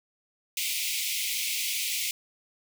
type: high-pass noise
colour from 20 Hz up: pink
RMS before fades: -30 dBFS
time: 0.57-2.11 s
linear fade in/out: 2 ms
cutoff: 2100 Hz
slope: 96 dB/octave
effects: none